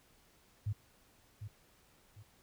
sine tone with echo, 104.2 Hz, G#2, 6 cents sharp, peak -32 dBFS, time 0.66-0.73 s, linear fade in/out 10 ms, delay 750 ms, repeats 2, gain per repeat -9 dB, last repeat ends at 2.23 s, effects pink hiss -67 dBFS RMS until 2.42 s

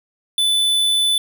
square tone, 3497 Hz, A7, 11 cents flat, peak -15 dBFS, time 0.38-1.18 s, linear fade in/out 2 ms, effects none

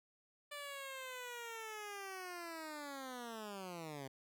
10% pulse linear sweep, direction down, 587.3 to 130.81 Hz, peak -37 dBFS, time 0.51-4.08 s, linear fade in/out 10 ms, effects none

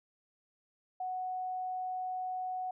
sine tone, 740 Hz, F#5, in tune, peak -34 dBFS, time 1-2.71 s, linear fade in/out 5 ms, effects none

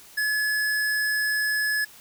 square tone, 1705 Hz, G#6, 45 cents sharp, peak -23 dBFS, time 0.17-1.85 s, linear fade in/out 10 ms, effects white hiss -49 dBFS RMS until 2 s

